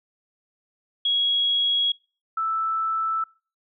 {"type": "tone pair in turn", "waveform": "sine", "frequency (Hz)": [3318, 1319], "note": ["G#7", "E6"], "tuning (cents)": [-2, 1], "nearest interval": "octave + major third", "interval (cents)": 1597, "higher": "first", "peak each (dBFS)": [-19, -22], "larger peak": "first", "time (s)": [[1.05, 1.92], [2.37, 3.24]], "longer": "neither", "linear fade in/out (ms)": 5, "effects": ["noise-tail reverb RT60 0.4 s tail -26 dB re dry"]}